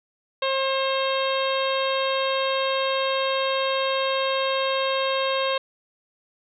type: harmonic tone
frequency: 535 Hz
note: C5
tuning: 38 cents sharp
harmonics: 1 / 2 / 3 / 4 / 5 / 6 / 7 / 8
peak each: -24 / -27 / -34 / -36 / -32 / -33 / -33 / -38 dBFS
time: 0.42-5.58 s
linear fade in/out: 5 ms
effects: none